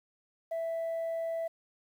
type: tone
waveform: sine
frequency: 660 Hz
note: E5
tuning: 2 cents sharp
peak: -29 dBFS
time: 0.51-1.48 s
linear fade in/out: 10 ms
effects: tanh soft clip ceiling -30 dBFS + 10-bit